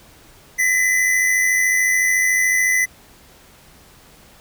square tone pair together, 1922.2 / 2016 Hz, B6 / B6, -47 / +35 cents, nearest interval minor second, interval 82 cents, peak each -24 / -16 dBFS, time 0.58-2.86 s, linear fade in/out 20 ms, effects pink hiss -48 dBFS RMS until 4.4 s

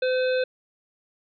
harmonic tone, 511 Hz, C5, 41 cents flat, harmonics 1 / 3 / 5 / 7 / 8, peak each -21 / -31 / -35 / -38 / -39 dBFS, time 0.02-0.44 s, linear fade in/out 5 ms, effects none

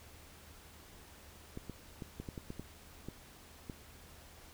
clicks, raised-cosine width 3 ms, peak -29 dBFS, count 10, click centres 1.574 / 1.697 / 2.022 / 2.2 / 2.288 / 2.378 / 2.504 / 2.596 / 3.086 / 3.698 s, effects added 77 Hz sine -60 dBFS peak until 4.53 s + pink hiss -57 dBFS RMS until 4.53 s

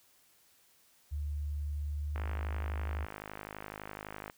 sine tone with pitch glide, 73.42 to 74.32 Hz, D2 to D2, 0 to +21 cents, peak -33 dBFS, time 1.11-3.06 s, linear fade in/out 20 ms, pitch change +21 cents, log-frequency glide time 1.96-2.15 s
click train, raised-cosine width 0.5 ms, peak -26 dBFS, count 112, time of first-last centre 2.16-4.299 s, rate 51.9 Hz
effects white hiss -66 dBFS RMS until 4.37 s

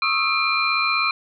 sine tone cluster, 1102 / 1249 / 1325 / 2395 / 4104 Hz, C#6 / D#6 / E6 / D7 / C8, -11 / +6 / +9 / +33 / -34 cents, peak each -26 / -26 / -27 / -21 / -26 dBFS, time 0.02-1.11 s, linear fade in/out 2 ms, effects none

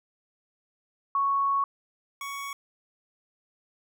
sine / 25% pulse tone pair in turn, 1108.7 / 1116.4 Hz, C#6 / C#6, 0 / +12 cents, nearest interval unison, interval 12 cents, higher second, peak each -22 / -30 dBFS, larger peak first, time 1.15-1.64 / 2.21-2.53 s, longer first, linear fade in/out 2 ms, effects none

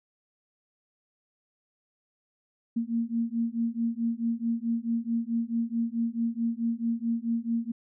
sine beating tone pair, 229.1 / 233.7 Hz, A#3 / A#3, -30 / +5 cents, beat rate 4.6 Hz, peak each -29 dBFS, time 2.76-7.72 s, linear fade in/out 10 ms, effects none

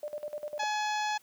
sine tone with tremolo, 596 Hz, D5, 25 cents sharp, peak -33 dBFS, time 0.03-0.64 s, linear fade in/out 2 ms, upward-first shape square, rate 10 Hz, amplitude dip 80%
harmonic tone, 846 Hz, G#5, 32 cents sharp, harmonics 1 / 2 / 3 / 4 / 5 / 6 / 7 / 8, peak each -30 / -36 / -40 / -42 / -44 / -46 / -47 / -48 dBFS, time 0.59-1.18 s, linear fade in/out 10 ms
effects white hiss -63 dBFS RMS until 1.22 s + high-pass 100 Hz 12 dB/octave

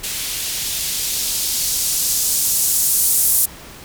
violet noise with band-pass filter sweep, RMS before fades -19 dBFS, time 0.03-3.46 s, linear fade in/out 10 ms, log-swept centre 2400 to 9600 Hz, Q 0.93, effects pink hiss -38 dBFS RMS until 3.84 s

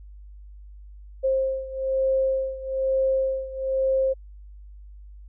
sine beating tone pair, 530 / 531.1 Hz, C5 / C5, +22 / +26 cents, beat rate 1.1 Hz, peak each -23 / -26 dBFS, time 1.23-4.14 s, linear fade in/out 20 ms, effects added 50 Hz sine -41 dBFS peak until 5.28 s

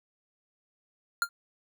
square tone with exponential decay, 1396.9 Hz, F6, in tune, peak -20 dBFS, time 1.22-1.29 s, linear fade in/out 1 ms, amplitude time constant 15 ms, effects none

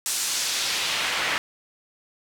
pink noise with band-pass filter sweep, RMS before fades -26 dBFS, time 0.06-1.38 s, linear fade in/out 0 ms, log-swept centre 8300 to 1900 Hz, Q 1, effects none

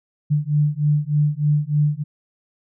sine beating tone pair, 146.83 / 150.13 Hz, D3 / D3, 0 / +38 cents, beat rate 3.3 Hz, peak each -19 dBFS, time 0.3-2.04 s, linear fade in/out 20 ms, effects none

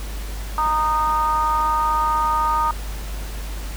triangle ring-modulated tone, 153.3 Hz, D#3, 25 cents flat, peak -12 dBFS, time 0.58-2.71 s, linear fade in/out 2 ms, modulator 1080 Hz, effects added 50 Hz sine -27 dBFS peak until 3.76 s + pink hiss -37 dBFS RMS until 3.76 s

